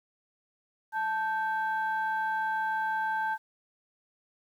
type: tone pair together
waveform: sine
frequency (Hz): 877 / 1562.6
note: A5 / G6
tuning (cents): -6 / -6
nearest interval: minor seventh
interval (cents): 1000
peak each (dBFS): -28 / -31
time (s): 0.92-3.38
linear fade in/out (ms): 50
effects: tanh soft clip ceiling -21 dBFS + 10-bit